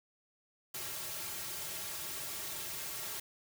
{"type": "noise with comb filter", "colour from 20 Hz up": "white", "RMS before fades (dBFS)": -41, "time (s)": [0.74, 3.2], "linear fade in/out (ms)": 5, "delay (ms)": 4, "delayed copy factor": -0.75, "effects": []}